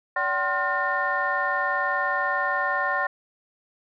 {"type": "tone cluster", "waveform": "sine", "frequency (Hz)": [577, 760, 1058, 1418, 1815], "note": ["D5", "F#5", "C6", "F6", "A#6"], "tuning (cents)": [-31, 46, 19, 26, -47], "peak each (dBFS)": [-31, -29, -27, -29, -26], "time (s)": [0.16, 3.07], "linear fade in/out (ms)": 5, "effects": ["tanh soft clip ceiling -12 dBFS"]}